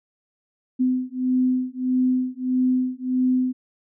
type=beating tone pair; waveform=sine; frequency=254 / 255.6 Hz; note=B3 / C4; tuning=+49 / -40 cents; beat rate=1.6 Hz; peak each=-22 dBFS; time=0.79-3.53 s; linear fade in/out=20 ms; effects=none